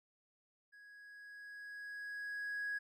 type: tone with level ramp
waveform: triangle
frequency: 1661.2 Hz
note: G#6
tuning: in tune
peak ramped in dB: -55 to -33 dBFS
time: 0.72-2.79 s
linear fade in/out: 20 ms
effects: tanh soft clip ceiling -33 dBFS